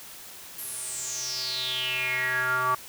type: tone with band-pass filter sweep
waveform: square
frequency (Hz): 127.5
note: C3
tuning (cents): -44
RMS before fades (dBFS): -29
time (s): 0.58-2.75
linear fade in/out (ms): 5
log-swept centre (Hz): 12000 to 1100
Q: 8.1
effects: white hiss -44 dBFS RMS until 2.88 s